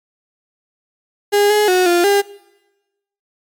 35% pulse tone with pitch steps, 409.1 / 419.9 / 366.2 / 348.5 / 402.3 Hz, G#4 / G#4 / F#4 / F4 / G4, -26 / +19 / -18 / -4 / +45 cents, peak -9 dBFS, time 1.32-2.22 s, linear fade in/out 20 ms, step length 180 ms, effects noise-tail reverb RT60 1.0 s tail -21 dB re dry + MP3 96 kbps

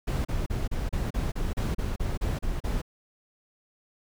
brown noise bursts, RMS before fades -28 dBFS, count 13, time 0.07-2.818 s, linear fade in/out 10 ms, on 180 ms, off 34 ms, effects none

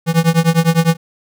square tone with tremolo, 165.2 Hz, E3, 4 cents sharp, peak -7 dBFS, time 0.06-0.97 s, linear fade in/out 50 ms, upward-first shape triangle, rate 9.9 Hz, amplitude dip 100%, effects none

